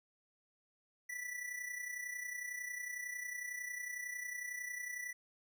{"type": "tone with amplitude modulation", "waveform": "square", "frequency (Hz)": 1967, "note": "B6", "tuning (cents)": -7, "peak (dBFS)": -39, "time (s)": [1.09, 5.13], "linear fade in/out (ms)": 10, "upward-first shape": "sine", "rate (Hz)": 31, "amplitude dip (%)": 60, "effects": []}